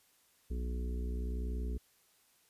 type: harmonic tone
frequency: 60.9 Hz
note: B1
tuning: 24 cents flat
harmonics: 1 / 3 / 4 / 5 / 6 / 7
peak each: -34 / -48 / -47 / -54 / -52 / -50 dBFS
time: 0.5-1.78 s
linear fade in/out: 10 ms
effects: white hiss -69 dBFS RMS until 2.49 s + resampled to 32000 Hz